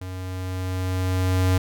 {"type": "tone with level ramp", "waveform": "square", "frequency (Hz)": 92.5, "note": "F#2", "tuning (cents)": 0, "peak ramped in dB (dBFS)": [-32, -17], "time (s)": [0.01, 1.58], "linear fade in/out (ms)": 5, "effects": []}